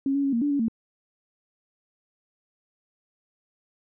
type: tone with pitch steps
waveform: sine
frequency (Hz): 273.4 / 280.6 / 275.4 / 232.6 / 289.7 / 283.4 / 226.4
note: C#4 / C#4 / C#4 / A#3 / D4 / C#4 / A3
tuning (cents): -24 / +21 / -11 / -4 / -24 / +38 / +50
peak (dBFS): -21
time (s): 0.06-0.683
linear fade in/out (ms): 2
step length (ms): 89
effects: none